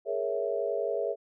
sine chord, A# half-diminished seventh, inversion third, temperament equal, 415.3 / 466.2 / 554.4 / 659.3 Hz, G#4 / A#4 / C#5 / E5, 0 / 0 / 0 / 0 cents, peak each -33 dBFS, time 0.05-1.16 s, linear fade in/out 50 ms, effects none

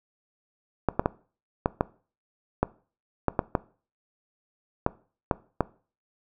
clicks, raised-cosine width 1 ms, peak -7 dBFS, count 12, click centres 0.887 / 0.995 / 1.059 / 1.659 / 1.809 / 2.63 / 3.283 / 3.392 / 3.552 / 4.864 / 5.312 / 5.607 s, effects noise-tail reverb RT60 0.4 s tail -20 dB re dry

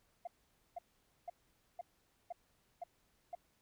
sine tone bursts, 697 Hz, F5, 4 cents flat, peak -39 dBFS, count 7, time 0.25-3.351 s, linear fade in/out 5 ms, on 23 ms, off 490 ms, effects tanh soft clip ceiling -36 dBFS + pink hiss -75 dBFS RMS until 3.61 s

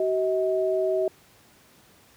sine tone pair together, 378.7 / 636.9 Hz, F#4 / D#5, +40 / +40 cents, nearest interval major sixth, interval 900 cents, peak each -24 dBFS, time 0-1.08 s, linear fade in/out 2 ms, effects pink hiss -56 dBFS RMS until 2.16 s + high-pass 80 Hz 12 dB/octave

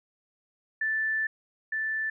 sine tone pair in turn, 1760 / 1760 Hz, A6 / A6, 0 / 0 cents, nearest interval unison, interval 0 cents, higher neither, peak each -25 / -27 dBFS, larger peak first, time 0.81-1.27 / 1.72-2.1 s, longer first, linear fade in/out 5 ms, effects none

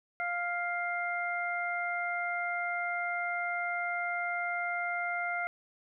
harmonic tone, 700 Hz, F5, 4 cents sharp, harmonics 1 / 2 / 3, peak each -35 / -35 / -35 dBFS, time 0.2-5.47 s, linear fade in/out 0 ms, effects none

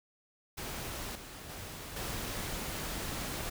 pink noise with level steps, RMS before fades -40 / -47 / -44 / -38 dBFS, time 0.57-3.5 s, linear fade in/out 10 ms, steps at 1.15 / 1.49 / 1.96 s, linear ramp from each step 5 ms, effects none

